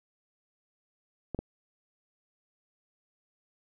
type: clicks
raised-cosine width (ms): 2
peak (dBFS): -20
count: 2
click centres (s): 1.347 / 1.39
effects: none